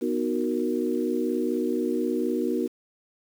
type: chord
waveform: sine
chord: B major seventh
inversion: none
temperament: equal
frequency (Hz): 246.9 / 311.1 / 370 / 466.2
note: B3 / D#4 / F#4 / A#4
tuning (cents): 0 / 0 / 0 / 0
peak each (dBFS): -28 / -29 / -28 / -31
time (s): 0.01-2.68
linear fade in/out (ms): 20
effects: 8-bit